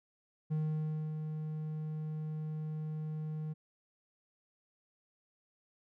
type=tone with ADSR envelope; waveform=triangle; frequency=154.9 Hz; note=D#3; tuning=7 cents flat; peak=-28 dBFS; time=0.5-3.54 s; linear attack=20 ms; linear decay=610 ms; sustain=-6 dB; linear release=19 ms; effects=none